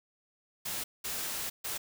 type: noise bursts at uneven times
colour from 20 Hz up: white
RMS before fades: -36 dBFS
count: 3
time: 0.65-0.84 / 1.04-1.5 / 1.64-1.78 s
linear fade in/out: 10 ms
effects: none